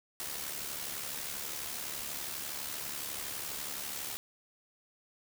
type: noise with amplitude modulation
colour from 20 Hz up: white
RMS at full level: -37 dBFS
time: 0.2-4.17 s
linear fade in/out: 0 ms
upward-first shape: sine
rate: 72.1 Hz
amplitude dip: 50%
effects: none